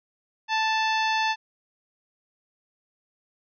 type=harmonic tone with a mistuned harmonic; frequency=880 Hz; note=A5; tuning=in tune; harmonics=1 / 2 / 3 / 4 / 5 / 6 / 7; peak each=-24 / -28 / -30 / -33 / -36 / -40 / -43 dBFS; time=0.48-1.36 s; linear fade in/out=50 ms; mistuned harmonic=6; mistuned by=-52 cents; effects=none